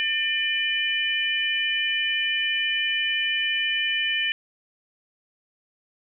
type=harmonic tone; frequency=599 Hz; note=D5; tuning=34 cents sharp; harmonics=3 / 4 / 5; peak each=-27 / -27 / -25 dBFS; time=0-4.32 s; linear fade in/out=0 ms; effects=none